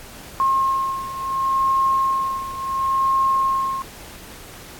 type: beating tone pair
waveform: sine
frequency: 1072 / 1072.71 Hz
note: C6 / C6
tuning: +42 / +43 cents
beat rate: 0.71 Hz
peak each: -19 / -23 dBFS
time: 0.4-3.82 s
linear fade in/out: 0 ms
effects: pink hiss -40 dBFS RMS until 4.79 s + AAC 64 kbps